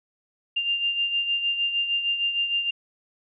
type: beating tone pair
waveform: sine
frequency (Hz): 2794 / 2800.5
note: F7 / F7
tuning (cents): 0 / +4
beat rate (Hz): 6.5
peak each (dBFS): -23 / -31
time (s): 0.56-2.71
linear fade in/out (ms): 10
effects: none